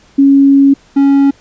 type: tone pair in turn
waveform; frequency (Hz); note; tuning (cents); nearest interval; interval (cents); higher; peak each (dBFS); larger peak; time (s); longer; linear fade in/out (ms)
sine / triangle; 276.5 / 277.7; C#4 / C#4; -4 / +3; unison; 7; second; -3; neither; 0.18-0.74 / 0.96-1.31; first; 10
effects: pink hiss -46 dBFS RMS until 1.4 s + resampled to 16000 Hz